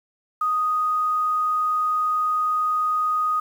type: tone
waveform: sine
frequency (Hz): 1244.5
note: D#6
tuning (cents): 0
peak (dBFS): -19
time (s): 0.41-3.4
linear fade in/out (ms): 5
effects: 8-bit